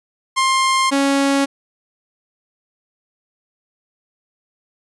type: tone pair in turn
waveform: sawtooth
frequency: 1058 / 276.9 Hz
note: C6 / C#4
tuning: +19 / -2 cents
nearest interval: octave + major seventh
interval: 2321 cents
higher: first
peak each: -10 / -10 dBFS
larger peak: neither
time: 0.36-0.91 / 0.91-1.46 s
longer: neither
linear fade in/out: 20 ms
effects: resampled to 24000 Hz